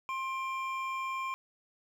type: tone pair together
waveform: triangle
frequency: 1056.6 / 2372 Hz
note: C6 / D7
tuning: +17 / +17 cents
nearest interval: octave + major second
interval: 1400 cents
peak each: -32 / -38 dBFS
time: 0.09-1.34 s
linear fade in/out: 0 ms
effects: none